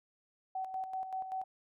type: tone with tremolo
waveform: sine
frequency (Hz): 757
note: F#5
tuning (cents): +39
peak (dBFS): -34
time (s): 0.55-1.44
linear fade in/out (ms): 5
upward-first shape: square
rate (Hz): 5.2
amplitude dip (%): 55
effects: none